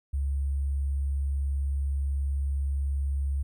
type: tone with sample-and-hold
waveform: sine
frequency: 69.3 Hz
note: C#2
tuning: in tune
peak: -25 dBFS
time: 0.13-3.43 s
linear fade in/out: 10 ms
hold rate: 8820 Hz
effects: none